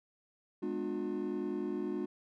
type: chord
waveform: triangle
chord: G# diminished seventh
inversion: none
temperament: just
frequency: 207.7 / 249.2 / 299 / 358.8 Hz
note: G#3 / B3 / D4 / F4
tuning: 0 / +16 / +31 / +47 cents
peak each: -38 / -40 / -36 / -35 dBFS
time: 0.62-2.06 s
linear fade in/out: 10 ms
effects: tanh soft clip ceiling -23 dBFS